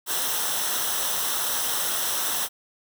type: noise with comb filter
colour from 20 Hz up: white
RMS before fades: -26 dBFS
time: 0.06-2.49 s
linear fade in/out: 50 ms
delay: 0.43 ms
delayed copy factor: -0.65
effects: none